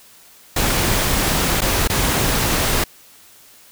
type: noise with dropouts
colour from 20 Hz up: pink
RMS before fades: -18 dBFS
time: 0.56-2.84 s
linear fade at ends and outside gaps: 5 ms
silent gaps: 1.608-1.617 / 1.876-1.897 s
effects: white hiss -47 dBFS RMS until 3.71 s